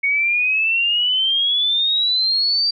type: exponential sweep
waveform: sine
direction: up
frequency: 2217 to 4699 Hz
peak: -15 dBFS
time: 0.03-2.71 s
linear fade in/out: 10 ms
effects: none